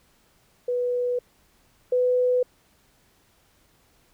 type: tone pair in turn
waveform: sine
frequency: 491.6 / 498.8 Hz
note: B4 / B4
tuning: -8 / +17 cents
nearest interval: unison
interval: 25 cents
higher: second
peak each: -22 / -18 dBFS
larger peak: second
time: 0.68-1.19 / 1.92-2.43 s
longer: neither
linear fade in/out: 5 ms
effects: pink hiss -62 dBFS RMS until 4.13 s